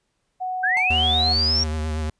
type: tone with pitch glide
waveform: sine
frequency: 740 to 729.4 Hz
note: F#5 to F#5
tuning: 0 to -25 cents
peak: -24 dBFS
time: 0.4-1.34 s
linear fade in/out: 20 ms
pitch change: -25 cents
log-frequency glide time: 1.09-1.15 s
type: linear sweep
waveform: sine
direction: up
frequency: 1532 to 5640 Hz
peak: -18 dBFS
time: 0.63-1.64 s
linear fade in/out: 10 ms
type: tone with exponential decay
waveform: square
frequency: 880 Hz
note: A5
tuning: in tune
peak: -27 dBFS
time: 0.77-0.95 s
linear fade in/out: 0 ms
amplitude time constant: 38 ms
type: tone with vibrato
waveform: square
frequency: 77.78 Hz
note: D#2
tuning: in tune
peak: -24 dBFS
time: 0.9-2.1 s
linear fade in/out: 5 ms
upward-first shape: triangle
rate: 8.5 Hz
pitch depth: 41 cents each way
effects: pink hiss -72 dBFS RMS until 2.19 s + resampled to 22050 Hz